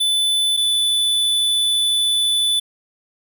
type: tone pair in turn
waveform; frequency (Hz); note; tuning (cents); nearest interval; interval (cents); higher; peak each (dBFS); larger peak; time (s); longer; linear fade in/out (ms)
square; 3500 / 3486; A7 / A7; -10 / -17; unison; 7; first; -16; neither; 0-0.57 / 0.57-2.6; second; 10
effects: none